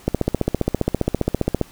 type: click train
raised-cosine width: 2 ms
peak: -4 dBFS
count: 24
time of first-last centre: 0.08-1.613 s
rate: 15 Hz
effects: pink hiss -47 dBFS RMS until 1.71 s